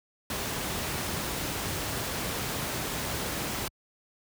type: noise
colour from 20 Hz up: pink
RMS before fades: -32 dBFS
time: 0.3-3.68 s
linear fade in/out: 2 ms
effects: high-pass 60 Hz 12 dB/octave